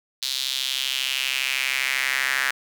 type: tone with high-pass filter sweep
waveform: square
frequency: 66.3 Hz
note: C2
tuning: 23 cents sharp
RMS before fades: -25 dBFS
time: 0.22-2.51 s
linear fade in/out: 5 ms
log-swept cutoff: 4000 to 1700 Hz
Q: 3.4
effects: none